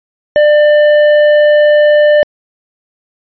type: tone with hard clipping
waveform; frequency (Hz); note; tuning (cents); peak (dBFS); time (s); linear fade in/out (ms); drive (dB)
sine; 596; D5; +25; -6; 0.36-2.23; 0; 8
effects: resampled to 11025 Hz